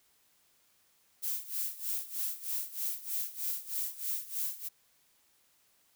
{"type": "noise with tremolo", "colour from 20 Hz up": "violet", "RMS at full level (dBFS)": -33, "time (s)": [1.22, 4.69], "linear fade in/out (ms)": 20, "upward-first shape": "sine", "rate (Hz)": 3.2, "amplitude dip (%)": 85, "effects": ["white hiss -69 dBFS RMS until 5.95 s"]}